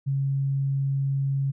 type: tone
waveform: sine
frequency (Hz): 137.3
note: C#3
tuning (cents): -16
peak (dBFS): -22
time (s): 0.06-1.52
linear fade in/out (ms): 20
effects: none